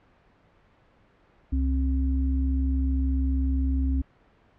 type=tone pair together; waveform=sine; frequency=66.71 / 266 Hz; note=C2 / C4; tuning=+34 / +29 cents; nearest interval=2 octaves; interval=2395 cents; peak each=-22 / -29 dBFS; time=1.52-4.02 s; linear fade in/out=10 ms; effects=pink hiss -60 dBFS RMS until 4.58 s + low-pass 2000 Hz 12 dB/octave